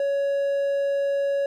triangle tone, 559 Hz, C#5, 14 cents sharp, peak -19 dBFS, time 0-1.46 s, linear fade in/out 2 ms, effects none

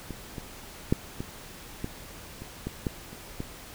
clicks, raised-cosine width 3 ms, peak -23 / -23 / -8 / -20 / -18 / -26 / -18 / -14 / -30 / -19 dBFS, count 10, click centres 0.107 / 0.382 / 0.925 / 1.205 / 1.844 / 2.42 / 2.67 / 2.868 / 3.13 / 3.404 s, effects pink hiss -45 dBFS RMS until 3.74 s

